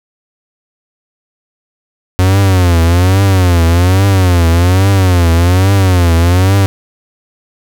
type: tone with vibrato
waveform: 45% pulse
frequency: 90.5 Hz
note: F#2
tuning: 38 cents flat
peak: -6 dBFS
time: 2.19-6.66 s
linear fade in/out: 0 ms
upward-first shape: triangle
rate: 1.2 Hz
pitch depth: 170 cents each way
effects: none